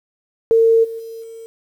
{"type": "tone with level steps", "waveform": "sine", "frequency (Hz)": 454, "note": "A#4", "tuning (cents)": -46, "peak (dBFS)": [-9, -25, -29, -32], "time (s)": [0.51, 1.46], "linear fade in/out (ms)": 0, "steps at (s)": [0.83, 0.98, 1.22], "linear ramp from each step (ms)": 20, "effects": ["8-bit"]}